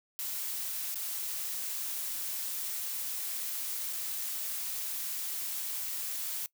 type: noise with dropouts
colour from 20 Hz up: blue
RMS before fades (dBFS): -36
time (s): 0.19-6.46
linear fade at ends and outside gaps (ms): 0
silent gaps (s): 0.944-0.956 / 3.928-3.932
effects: noise-tail reverb RT60 0.1 s tail -21 dB re dry